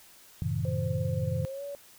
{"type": "chord", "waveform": "sine", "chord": "F# diminished seventh", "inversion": "none", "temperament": "just", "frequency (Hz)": [92.5, 111, 133.2, 159.84], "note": ["F#2", "A2", "C3", "Eb3"], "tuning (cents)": [0, 16, 31, 47], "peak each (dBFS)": -33, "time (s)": [0.42, 1.45], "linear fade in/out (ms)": 0}
{"type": "tone with pitch glide", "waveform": "sine", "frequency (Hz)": [520, 567.1], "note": ["C5", "C#5"], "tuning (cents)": [-11, 39], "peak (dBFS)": -35, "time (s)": [0.65, 1.75], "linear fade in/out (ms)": 0, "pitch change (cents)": 150, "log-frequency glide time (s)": [1.43, 1.64]}
{"effects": ["white hiss -55 dBFS RMS until 1.98 s"]}